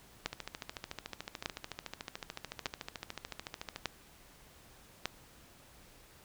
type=two click trains; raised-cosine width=0.2 ms; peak=-15 / -22 dBFS; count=5 / 48; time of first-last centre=0.26-5.056 / 0.33-3.761 s; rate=0.834 / 13.7 Hz; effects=pink hiss -59 dBFS RMS until 6.24 s